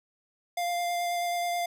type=tone with vibrato; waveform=square; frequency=698.5 Hz; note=F5; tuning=in tune; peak=-28 dBFS; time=0.57-1.66 s; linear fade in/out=5 ms; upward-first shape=sine; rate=9.3 Hz; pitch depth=11 cents each way; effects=none